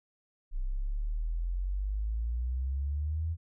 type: exponential sweep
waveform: sine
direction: up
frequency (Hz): 30.87 to 84.1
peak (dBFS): -29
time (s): 0.51-3.37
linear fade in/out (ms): 50
effects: none